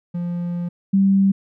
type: tone pair in turn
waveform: triangle / sine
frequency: 174.1 / 194.99 Hz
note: F3 / G3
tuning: -5 / -9 cents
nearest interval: major second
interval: 196 cents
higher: second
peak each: -20 / -12 dBFS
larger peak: second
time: 0.14-0.69 / 0.93-1.32 s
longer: first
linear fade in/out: 10 ms
effects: none